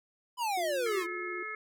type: exponential sweep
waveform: square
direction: down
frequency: 1018 to 329.9 Hz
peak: -30 dBFS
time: 0.37-1.07 s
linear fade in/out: 50 ms
type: tone with vibrato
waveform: sine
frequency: 357.1 Hz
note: F4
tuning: 39 cents sharp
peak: -38 dBFS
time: 0.57-1.43 s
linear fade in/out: 5 ms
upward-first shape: square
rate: 18 Hz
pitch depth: 18 cents each way
type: harmonic tone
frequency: 430.8 Hz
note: A4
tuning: 37 cents flat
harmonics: 1 / 3 / 4 / 5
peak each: -47 / -41 / -43 / -39 dBFS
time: 0.86-1.55 s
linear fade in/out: 2 ms
effects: none